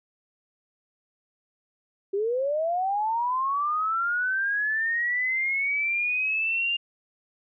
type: linear sweep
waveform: sine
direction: up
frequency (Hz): 383.2 to 2815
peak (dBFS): -23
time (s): 2.13-6.77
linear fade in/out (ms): 10
effects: none